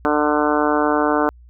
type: harmonic tone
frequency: 149.3 Hz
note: D3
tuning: 29 cents sharp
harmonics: 2 / 3 / 4 / 5 / 6 / 7 / 8 / 9 / 10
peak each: -20 / -22 / -23 / -24 / -25 / -25 / -26 / -27 / -27 dBFS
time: 0.05-1.29 s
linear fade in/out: 0 ms
effects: added 60 Hz sine -42 dBFS peak until 1.49 s